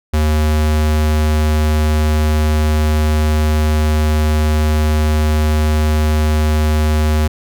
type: tone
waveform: square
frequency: 76.7 Hz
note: D#2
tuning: 24 cents flat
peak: -12 dBFS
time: 0.13-7.28 s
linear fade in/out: 10 ms
effects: none